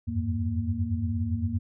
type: tone cluster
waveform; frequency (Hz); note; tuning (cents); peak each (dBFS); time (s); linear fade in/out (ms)
sine; 85.1 / 93.1 / 102.5 / 232.5; F2 / F#2 / G#2 / A#3; -44 / +11 / -22 / -4; -31; 0.07-1.59; 20
effects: none